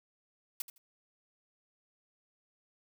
blue noise with echo, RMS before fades -36 dBFS, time 0.6-0.62 s, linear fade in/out 2 ms, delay 80 ms, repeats 2, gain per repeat -13 dB, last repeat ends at 0.78 s, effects none

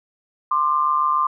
sine tone pair together, 1046.5 / 1193.4 Hz, C6 / D6, 0 / +27 cents, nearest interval major second, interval 227 cents, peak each -19 dBFS, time 0.51-1.27 s, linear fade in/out 5 ms, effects none

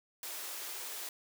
white high-pass noise, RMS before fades -42 dBFS, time 0.23-1.09 s, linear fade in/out 2 ms, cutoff 320 Hz, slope 48 dB/octave, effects none

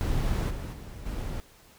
brown noise with level steps, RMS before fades -27 / -35 / -41 / -33 dBFS, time 0.01-1.4 s, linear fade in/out 0 ms, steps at 0.49 / 0.72 / 1.05 s, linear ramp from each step 20 ms, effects pink hiss -56 dBFS RMS until 1.78 s

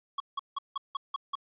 square tone bursts, 1108.7 Hz, C#6, in tune, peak -30 dBFS, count 7, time 0.18-1.354 s, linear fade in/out 5 ms, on 22 ms, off 170 ms, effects resampled to 8000 Hz

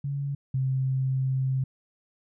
sine tone pair in turn, 140.5 / 131.99 Hz, C#3 / C3, +24 / +16 cents, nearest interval minor second, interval 108 cents, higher first, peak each -27 / -23 dBFS, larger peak second, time 0.04-0.35 / 0.54-1.64 s, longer second, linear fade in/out 5 ms, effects none

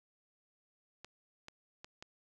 clicks, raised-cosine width 0.2 ms, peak -30 dBFS, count 4, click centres 1.046 / 1.484 / 1.845 / 2.025 s, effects 12-bit

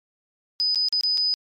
sine tone with dropouts, 4994 Hz, D#8, 6 cents sharp, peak -19 dBFS, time 0.6-1.34 s, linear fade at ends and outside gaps 0 ms, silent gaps 0.747-0.757 / 0.885-0.926 / 1.01-1.035 / 1.174-1.179 s, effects MP3 96 kbps

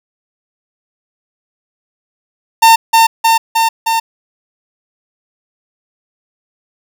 45% pulse tone with echo, 906 Hz, A#5, 50 cents flat, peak -3 dBFS, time 2.62-2.76 s, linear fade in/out 10 ms, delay 310 ms, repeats 4, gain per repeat -2 dB, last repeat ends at 4 s, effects none

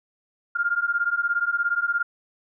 sine beating tone pair, 1396.9 / 1413.9 Hz, F6 / F6, 0 / +21 cents, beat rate 17 Hz, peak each -24 dBFS, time 0.55-2.03 s, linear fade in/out 10 ms, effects none

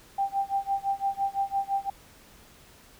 sine tone with tremolo, 789 Hz, G5, 11 cents sharp, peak -22 dBFS, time 0.18-1.9 s, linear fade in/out 5 ms, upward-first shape sine, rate 5.9 Hz, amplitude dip 95%, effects pink hiss -54 dBFS RMS until 2.99 s

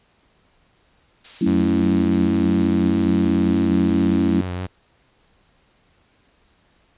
blue noise, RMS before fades -34 dBFS, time 1.24-4.41 s, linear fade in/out 10 ms
sine chord, F# minor seventh, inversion none, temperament equal, 185 / 220 / 277.2 / 329.6 Hz, F#3 / A3 / C#4 / E4, 0 / 0 / 0 / 0 cents, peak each -21 dBFS, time 1.41-4.41 s, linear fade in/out 5 ms
sawtooth tone with vibrato, 90.9 Hz, F#2, 30 cents flat, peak -21 dBFS, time 1.46-4.67 s, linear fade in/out 10 ms, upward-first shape sine, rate 4.8 Hz, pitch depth 36 cents each way
effects pink hiss -60 dBFS RMS until 6.97 s + resampled to 8000 Hz

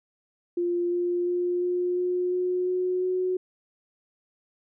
sine tone with pitch steps, 349.2 / 351.8 / 354.5 / 357.2 / 359.8 / 362.6 / 365.3 / 368 Hz, F4 / F4 / F4 / F4 / F#4 / F#4 / F#4 / F#4, 0 / +13 / +26 / +39 / -48 / -35 / -22 / -9 cents, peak -23 dBFS, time 0.57-3.37 s, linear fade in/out 5 ms, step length 350 ms, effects none

